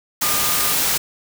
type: tone in noise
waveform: sine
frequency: 1213 Hz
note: D#6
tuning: 44 cents flat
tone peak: -28 dBFS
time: 0.22-0.73 s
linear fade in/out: 10 ms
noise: white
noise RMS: -19 dBFS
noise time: 0.21-0.98 s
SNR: -12 dB
effects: none